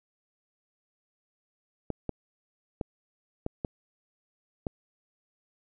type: clicks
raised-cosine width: 2 ms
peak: -17 dBFS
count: 6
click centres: 1.903 / 2.093 / 2.812 / 3.464 / 3.648 / 4.668 s
effects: none